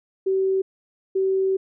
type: tone pair in turn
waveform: sine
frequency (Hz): 382.8 / 382.8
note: G4 / G4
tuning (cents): -41 / -41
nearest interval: unison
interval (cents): 0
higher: neither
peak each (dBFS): -18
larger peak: neither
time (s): 0.26-0.62 / 1.15-1.57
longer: second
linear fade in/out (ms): 10
effects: none